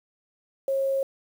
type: tone with quantisation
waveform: sine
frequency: 542 Hz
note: C#5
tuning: 39 cents flat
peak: -22 dBFS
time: 0.68-1.03 s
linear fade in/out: 2 ms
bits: 8
effects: none